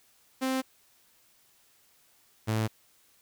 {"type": "tone pair in turn", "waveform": "sawtooth", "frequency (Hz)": [262, 109.92], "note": ["C4", "A2"], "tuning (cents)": [2, -1], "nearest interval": "octave + minor third", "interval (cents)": 1503, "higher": "first", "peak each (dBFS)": [-23, -22], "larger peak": "second", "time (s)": [[0.41, 0.62], [2.47, 2.68]], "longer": "neither", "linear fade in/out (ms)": 20, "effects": ["white hiss -64 dBFS RMS until 3.21 s"]}